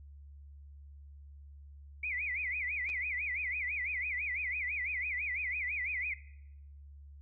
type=tone with vibrato; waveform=sine; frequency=2217 Hz; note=C#7; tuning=in tune; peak=-33 dBFS; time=2.03-6.14 s; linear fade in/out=5 ms; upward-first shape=sine; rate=6 Hz; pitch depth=220 cents each way
type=clicks; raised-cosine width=0.2 ms; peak=-34 dBFS; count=2; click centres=2.891 / 2.9 s
effects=noise-tail reverb RT60 0.8 s tail -18 dB re dry + added 71 Hz sine -49 dBFS peak until 7.21 s